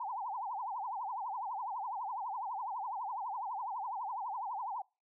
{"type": "tone with vibrato", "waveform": "sine", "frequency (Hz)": 880, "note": "A5", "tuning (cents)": 0, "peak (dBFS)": -36, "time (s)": [0, 4.82], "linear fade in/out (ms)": 5, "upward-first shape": "triangle", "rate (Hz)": 12, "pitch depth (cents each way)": 290, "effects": ["noise-tail reverb RT60 0.3 s tail -26 dB re dry"]}